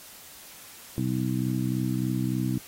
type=harmonic tone; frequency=63.4 Hz; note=B1; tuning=46 cents sharp; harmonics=2 / 3 / 4 / 5; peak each=-28 / -30 / -31 / -32 dBFS; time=0.98-2.58 s; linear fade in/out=0 ms; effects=white hiss -47 dBFS RMS until 2.67 s + AAC 48 kbps